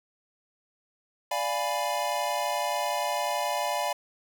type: chord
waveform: square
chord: D diminished seventh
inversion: none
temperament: equal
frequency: 587.3 / 698.5 / 830.6 / 987.8 Hz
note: D5 / F5 / Ab5 / Cb6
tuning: 0 / 0 / 0 / 0 cents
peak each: -33 dBFS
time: 1.31-3.93 s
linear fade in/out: 5 ms
effects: none